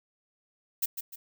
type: noise with echo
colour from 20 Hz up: violet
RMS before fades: -27 dBFS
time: 0.82-0.86 s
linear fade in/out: 10 ms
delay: 150 ms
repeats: 2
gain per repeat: -8 dB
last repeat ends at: 1.16 s
effects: none